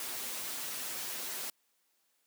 white noise with comb filter, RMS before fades -39 dBFS, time 0-1.5 s, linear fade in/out 2 ms, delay 7.8 ms, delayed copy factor +0.6, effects white hiss -75 dBFS RMS until 2.26 s + high-pass 200 Hz 12 dB/octave

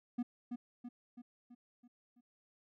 triangle tone with echo, 242.7 Hz, B3, 30 cents flat, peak -31 dBFS, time 0.18-0.23 s, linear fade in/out 10 ms, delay 330 ms, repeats 6, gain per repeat -5 dB, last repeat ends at 2.21 s, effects none

